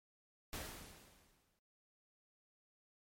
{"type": "noise with exponential decay", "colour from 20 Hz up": "pink", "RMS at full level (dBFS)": -43, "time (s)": [0.53, 1.59], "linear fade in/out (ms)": 1, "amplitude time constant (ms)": 230, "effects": ["MP3 64 kbps"]}